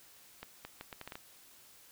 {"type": "accelerating click train", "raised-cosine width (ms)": 0.3, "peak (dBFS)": -27, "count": 8, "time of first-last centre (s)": [0.43, 1.155], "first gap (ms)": 220, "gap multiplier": 0.73, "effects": ["white hiss -59 dBFS RMS until 1.91 s"]}